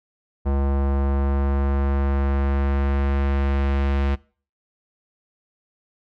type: tone with low-pass filter sweep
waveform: square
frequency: 69.2 Hz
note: C#2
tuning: 2 cents flat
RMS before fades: -21 dBFS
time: 0.45-4.16 s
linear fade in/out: 20 ms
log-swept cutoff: 930 to 2700 Hz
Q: 0.98
effects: noise-tail reverb RT60 0.4 s tail -21 dB re dry

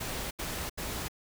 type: noise bursts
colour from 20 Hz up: pink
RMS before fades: -36 dBFS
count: 3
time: 0-1.084 s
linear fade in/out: 10 ms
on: 310 ms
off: 77 ms
effects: none

